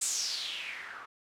blue noise with low-pass filter sweep, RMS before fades -36 dBFS, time 0.01-1.06 s, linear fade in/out 10 ms, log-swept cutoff 8100 to 1200 Hz, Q 4.9, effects none

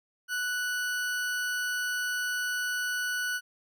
40% pulse tone, 1480 Hz, F#6, in tune, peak -28 dBFS, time 0.28-3.41 s, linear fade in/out 50 ms, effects none

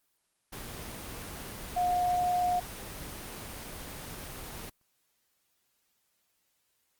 sine tone in noise, 717 Hz, F5, 45 cents sharp, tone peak -25 dBFS, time 1.76-2.6 s, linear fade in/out 10 ms, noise pink, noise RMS -41 dBFS, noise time 0.52-4.7 s, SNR +13 dB, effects white hiss -75 dBFS RMS until 6.99 s + Opus 24 kbps

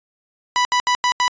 sawtooth tone bursts at uneven times, 987.8 Hz, B5, in tune, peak -11 dBFS, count 5, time 0.56-0.65 / 0.72-0.8 / 0.87-0.95 / 1.04-1.12 / 1.2-1.28 s, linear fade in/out 0 ms, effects resampled to 16000 Hz

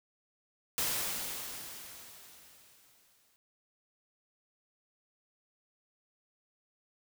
white noise with exponential decay, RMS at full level -31 dBFS, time 0.78-3.36 s, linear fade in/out 0 ms, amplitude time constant 560 ms, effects none

